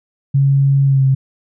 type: tone with pitch glide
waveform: sine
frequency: 138.1 to 133.86 Hz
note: C#3 to C3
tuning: -6 to +40 cents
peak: -9 dBFS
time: 0.34-1.15 s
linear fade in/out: 10 ms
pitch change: -54 cents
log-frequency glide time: 0.85-1.04 s
effects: none